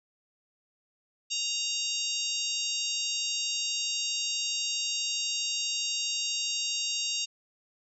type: harmonic tone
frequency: 932.3 Hz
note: A#5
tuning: in tune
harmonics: 3 / 4 / 5 / 6 / 7 / 8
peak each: -34 / -35 / -36 / -37 / -37 / -38 dBFS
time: 1.3-7.26 s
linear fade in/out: 20 ms
effects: none